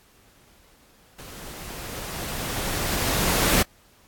pink noise with level ramp, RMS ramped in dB -42 to -19 dBFS, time 1.18-3.63 s, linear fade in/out 10 ms, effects pink hiss -57 dBFS RMS until 4.07 s + AAC 64 kbps

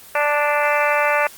harmonic tone, 293.7 Hz, D4, in tune, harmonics 2 / 3 / 4 / 5 / 6 / 7 / 8 / 9, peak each -20 / -22 / -23 / -24 / -25 / -25 / -26 / -27 dBFS, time 0.15-1.27 s, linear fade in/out 2 ms, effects white hiss -42 dBFS RMS until 1.37 s + Opus 24 kbps

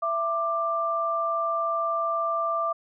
sine tone pair together, 666 / 1182.9 Hz, E5 / D6, +18 / +12 cents, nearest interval minor seventh, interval 994 cents, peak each -28 / -25 dBFS, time 0.02-2.73 s, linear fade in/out 10 ms, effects none

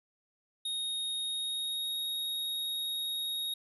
square tone with pitch glide, 3729 to 3755 Hz, A#7 to A#7, 0 to +12 cents, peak -33 dBFS, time 0.65-3.54 s, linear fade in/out 5 ms, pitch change +12 cents, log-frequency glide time 1.18-1.95 s, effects none

